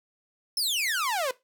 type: exponential sweep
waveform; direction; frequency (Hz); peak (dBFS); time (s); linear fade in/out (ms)
sawtooth; down; 5400 to 488.7; -22; 0.57-1.31; 2
effects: noise-tail reverb RT60 0.2 s tail -18 dB re dry